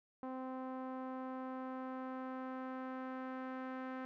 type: tone with low-pass filter sweep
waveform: sawtooth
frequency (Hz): 259.3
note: C4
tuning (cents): -15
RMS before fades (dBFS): -44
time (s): 0.23-4.05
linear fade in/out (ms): 0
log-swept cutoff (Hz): 1000 to 1600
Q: 1.7
effects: none